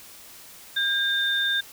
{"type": "tone pair together", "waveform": "sine", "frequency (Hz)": [1607, 3611], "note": ["G6", "A7"], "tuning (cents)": [43, 44], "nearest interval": "octave + major second", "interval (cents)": 1401, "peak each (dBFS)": -24, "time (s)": [0.76, 1.61], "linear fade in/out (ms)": 10, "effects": ["white hiss -46 dBFS RMS until 1.72 s"]}